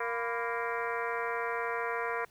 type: harmonic tone with a mistuned harmonic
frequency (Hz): 233.1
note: A#3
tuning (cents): 0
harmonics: 2 / 3 / 4 / 5 / 6 / 7 / 8 / 9 / 10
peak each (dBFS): -36 / -40 / -37 / -41 / -39 / -42 / -41 / -45 / -45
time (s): 0-2.25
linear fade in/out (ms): 5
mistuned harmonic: 4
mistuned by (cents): +120
effects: pink hiss -63 dBFS RMS until 2.3 s